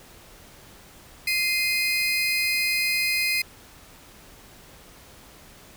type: tone pair together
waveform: 30% pulse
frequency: 2089 / 2489 Hz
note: C7 / D#7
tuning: -3 / 0 cents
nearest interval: minor third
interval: 303 cents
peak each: -22 dBFS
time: 1.27-3.42 s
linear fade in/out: 5 ms
effects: pink hiss -49 dBFS RMS until 5.76 s